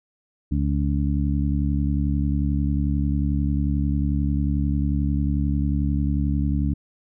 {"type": "harmonic tone", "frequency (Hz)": 71.2, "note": "C#2", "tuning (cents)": 47, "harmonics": [1, 2, 3, 4], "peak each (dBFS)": [-22, -25, -27, -28], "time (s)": [0.51, 6.74], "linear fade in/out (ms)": 10, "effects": []}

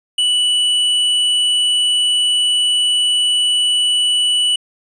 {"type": "tone with hard clipping", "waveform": "sine", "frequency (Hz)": 2960, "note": "F#7", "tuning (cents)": 0, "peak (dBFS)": -14, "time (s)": [0.18, 4.56], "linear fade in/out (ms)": 5, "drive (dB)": 8, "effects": ["resampled to 22050 Hz"]}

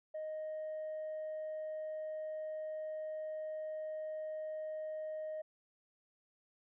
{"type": "tone", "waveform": "sine", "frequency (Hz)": 622.3, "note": "D#5", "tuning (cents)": 0, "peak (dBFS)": -37, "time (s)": [0.14, 5.42], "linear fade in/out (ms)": 10, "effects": ["tanh soft clip ceiling -37 dBFS"]}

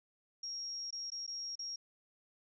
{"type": "tone with dropouts", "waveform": "sine", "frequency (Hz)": 5590, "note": "F8", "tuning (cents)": 1, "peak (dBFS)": -39, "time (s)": [0.43, 1.76], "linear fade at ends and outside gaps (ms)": 5, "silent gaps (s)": [[0.907, 0.926], [1.103, 1.118], [1.266, 1.276], [1.555, 1.591]], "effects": []}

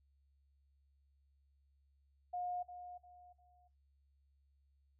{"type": "tone with echo", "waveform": "sine", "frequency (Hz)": 716, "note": "F5", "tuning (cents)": 43, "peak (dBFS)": -38, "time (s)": [2.33, 2.63], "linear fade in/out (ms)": 10, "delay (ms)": 350, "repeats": 3, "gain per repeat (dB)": -10, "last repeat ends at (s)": 3.68, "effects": ["noise-tail reverb RT60 0.2 s tail -21 dB re dry", "added 69 Hz sine -70 dBFS peak until 4.99 s"]}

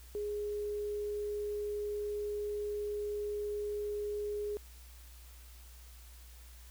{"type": "tone", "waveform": "sine", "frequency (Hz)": 415.3, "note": "G#4", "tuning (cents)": 0, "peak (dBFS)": -34, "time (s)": [0.15, 4.57], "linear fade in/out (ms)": 0, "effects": ["added 60 Hz sine -51 dBFS peak until 6.7 s", "white hiss -59 dBFS RMS until 6.7 s"]}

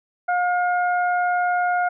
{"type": "harmonic tone", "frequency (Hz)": 714, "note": "F5", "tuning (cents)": 38, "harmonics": [1, 2, 3], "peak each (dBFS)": [-19, -24, -37], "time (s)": [0.28, 1.89], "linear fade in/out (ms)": 10, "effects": []}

